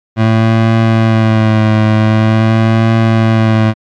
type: tone with vibrato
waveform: 25% pulse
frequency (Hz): 110.7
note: A2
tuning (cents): +11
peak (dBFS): -3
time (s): 0.16-3.74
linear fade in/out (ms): 50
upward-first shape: sine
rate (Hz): 0.45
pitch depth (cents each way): 35
effects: low-pass 3000 Hz 12 dB/octave + MP3 96 kbps